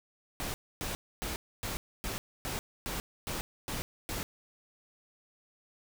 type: noise bursts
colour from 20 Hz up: pink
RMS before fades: -36 dBFS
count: 10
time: 0.4-4.23 s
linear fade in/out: 0 ms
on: 140 ms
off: 270 ms
effects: none